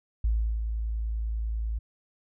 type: tone with ADSR envelope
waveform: sine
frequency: 55.1 Hz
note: A1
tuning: 3 cents sharp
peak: -21 dBFS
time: 0.24-1.79 s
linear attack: 5 ms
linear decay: 350 ms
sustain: -6 dB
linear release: 11 ms
effects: none